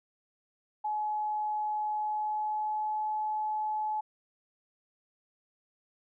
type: tone with pitch glide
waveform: sine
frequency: 849 to 856.4 Hz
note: G#5 to A5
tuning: +38 to -47 cents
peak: -29 dBFS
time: 0.84-4.01 s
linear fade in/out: 10 ms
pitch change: +15 cents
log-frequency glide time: 1.92-3.06 s
effects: none